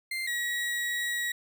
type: tone pair in turn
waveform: 35% pulse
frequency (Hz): 2092 / 1912.2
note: C7 / A#6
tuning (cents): -1 / +44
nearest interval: major second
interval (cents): 155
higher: first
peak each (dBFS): -29 / -27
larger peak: second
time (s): 0.11-0.27 / 0.27-1.32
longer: second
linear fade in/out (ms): 5
effects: none